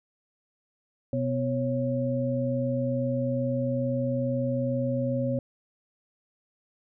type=tone cluster; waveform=sine; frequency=126.2 / 248.5 / 549 Hz; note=B2 / B3 / C#5; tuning=+38 / +11 / -17 cents; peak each=-29 dBFS; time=1.13-5.39 s; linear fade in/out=2 ms; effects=none